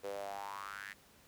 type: tone with high-pass filter sweep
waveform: sawtooth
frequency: 99.7 Hz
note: G2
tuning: 30 cents sharp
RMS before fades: -44 dBFS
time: 0.03-0.94 s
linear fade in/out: 20 ms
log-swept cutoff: 460 to 1900 Hz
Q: 6.1
effects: pink hiss -63 dBFS RMS until 1.27 s + high-pass 60 Hz 12 dB/octave